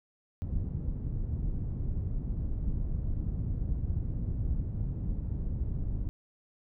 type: low-pass noise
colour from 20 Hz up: pink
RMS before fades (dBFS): -32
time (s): 0.42-6.09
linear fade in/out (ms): 0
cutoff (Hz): 140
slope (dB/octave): 12
effects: none